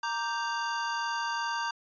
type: chord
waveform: square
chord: G minor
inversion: first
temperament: equal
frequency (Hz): 932.3 / 1174.7 / 1568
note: Bb5 / D6 / G6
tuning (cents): 0 / 0 / 0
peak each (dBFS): -33 / -38 / -35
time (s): 0.03-1.71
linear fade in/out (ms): 5
effects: resampled to 16000 Hz